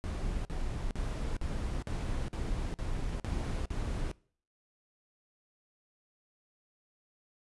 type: noise bursts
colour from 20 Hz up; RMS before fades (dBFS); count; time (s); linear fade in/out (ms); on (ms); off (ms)
brown; -34; 9; 0.04-4.114; 0; 410; 48
effects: noise-tail reverb RT60 0.5 s tail -23 dB re dry + resampled to 24000 Hz

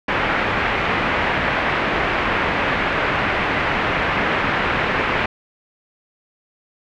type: low-pass noise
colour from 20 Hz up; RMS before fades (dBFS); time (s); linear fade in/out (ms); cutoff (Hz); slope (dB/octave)
white; -20; 0.08-5.26; 5; 2300; 24
effects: none

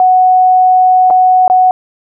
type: tone with dropouts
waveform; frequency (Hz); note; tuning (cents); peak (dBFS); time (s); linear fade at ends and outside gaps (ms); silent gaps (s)
sine; 740; F#5; 0; -4; 0-1.71; 1; 1.102-1.107 / 1.479-1.499
effects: none

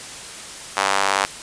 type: tone with high-pass filter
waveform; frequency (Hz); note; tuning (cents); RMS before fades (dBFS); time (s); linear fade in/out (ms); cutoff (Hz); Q
square; 49; G1; 0; -20; 0.77-1.25; 0; 920; 1.4
effects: white hiss -35 dBFS RMS until 1.42 s + resampled to 22050 Hz

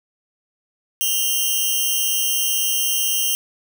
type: tone pair together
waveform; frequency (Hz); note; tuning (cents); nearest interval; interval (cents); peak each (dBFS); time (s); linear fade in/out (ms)
5% pulse; 2818 / 3118; F7 / G7; +15 / -10; major second; 175; -12; 1.01-3.35; 0
effects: none

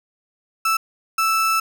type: tone bursts at uneven times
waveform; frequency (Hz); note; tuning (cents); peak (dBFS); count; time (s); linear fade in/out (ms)
35% pulse; 1318.5; E6; 0; -15; 2; 0.65-0.77 / 1.18-1.6; 5
effects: none

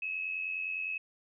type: tone with amplitude modulation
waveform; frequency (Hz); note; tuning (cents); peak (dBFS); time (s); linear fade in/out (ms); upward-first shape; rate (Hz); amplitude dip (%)
sine; 2575; E7; -41; -30; 0.02-0.98; 5; sine; 89.8; 60
effects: none

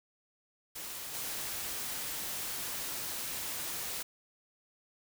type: noise with level steps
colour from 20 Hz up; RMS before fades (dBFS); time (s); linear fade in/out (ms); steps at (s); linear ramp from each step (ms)
white; -42 / -38; 0.75-4.03; 10; 1.13; 20
effects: none

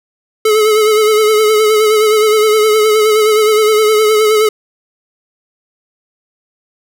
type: tone with vibrato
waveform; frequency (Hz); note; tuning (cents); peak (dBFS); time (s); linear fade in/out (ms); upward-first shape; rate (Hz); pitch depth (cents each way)
square; 430; A4; -40; -8; 0.45-4.49; 5; sine; 9.6; 39
effects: none

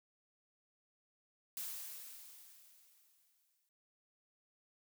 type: noise with exponential decay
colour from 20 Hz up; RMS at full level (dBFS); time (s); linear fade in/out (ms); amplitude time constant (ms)
blue; -42; 1.57-3.69; 1; 460
effects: noise-tail reverb RT60 0.3 s tail -26 dB re dry

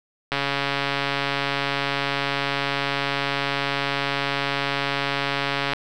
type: click train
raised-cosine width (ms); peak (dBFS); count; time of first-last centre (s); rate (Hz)
0.3; -7; 759; 0.32-5.734; 140
effects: none

